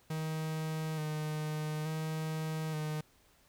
45% pulse tone with vibrato, 155.56 Hz, D#3, in tune, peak -34 dBFS, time 0.1-3.01 s, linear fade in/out 5 ms, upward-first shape square, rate 0.57 Hz, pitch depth 23 cents each way, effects pink hiss -66 dBFS RMS until 3.48 s

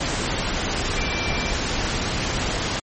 sine tone in noise, 2349 Hz, D7, in tune, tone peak -29 dBFS, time 0.96-1.52 s, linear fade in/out 10 ms, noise pink, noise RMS -24 dBFS, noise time 0-2.8 s, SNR -8 dB, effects MP3 32 kbps

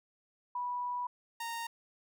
sine / sawtooth tone pair in turn, 981 / 925.9 Hz, B5 / A#5, -12 / -12 cents, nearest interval minor second, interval 100 cents, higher first, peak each -33 / -33 dBFS, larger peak neither, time 0.55-1.07 / 1.4-1.67 s, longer first, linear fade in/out 5 ms, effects none

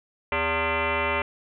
sine tone with frequency modulation, 732 Hz, F#5, 19 cents flat, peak -22 dBFS, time 0.32-1.22 s, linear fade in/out 2 ms, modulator 327 Hz, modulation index 5.9, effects none

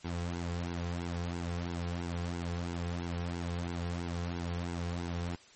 sawtooth tone with flanger, 86.4 Hz, F2, 18 cents flat, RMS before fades -36 dBFS, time 0.04-5.36 s, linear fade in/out 10 ms, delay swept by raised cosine 1.6 to 3.4 ms, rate 3 Hz, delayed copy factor -0.7, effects white hiss -58 dBFS RMS until 5.55 s + MP3 32 kbps

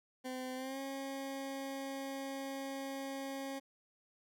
20% pulse tone with pitch glide, 256.6 to 271.9 Hz, C4 to C#4, -34 to -33 cents, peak -35 dBFS, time 0.24-3.6 s, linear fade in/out 20 ms, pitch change +101 cents, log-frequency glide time 0.55-0.79 s, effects none

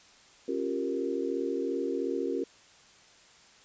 sine chord, G half-diminished seventh, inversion second, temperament equal with one note detuned, 273.8 / 349.2 / 392 / 466.2 Hz, Db4 / F4 / G4 / Bb4, -21 / 0 / 0 / 0 cents, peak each -34 dBFS, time 0.48-2.44 s, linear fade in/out 5 ms, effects white hiss -57 dBFS RMS until 3.64 s + resampled to 16000 Hz

